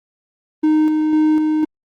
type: tone with tremolo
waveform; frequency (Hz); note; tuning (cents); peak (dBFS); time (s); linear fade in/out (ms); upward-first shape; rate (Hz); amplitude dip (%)
triangle; 309.1; D#4; -11; -9; 0.63-1.65; 10; square; 2; 30
effects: Opus 24 kbps